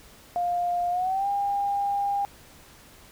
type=tone with pitch glide; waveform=sine; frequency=704 to 804 Hz; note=F5 to G5; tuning=+14 to +44 cents; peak=-23 dBFS; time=0.36-2.25 s; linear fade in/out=0 ms; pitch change=+230 cents; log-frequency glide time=0.9-1.28 s; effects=pink hiss -51 dBFS RMS until 3.11 s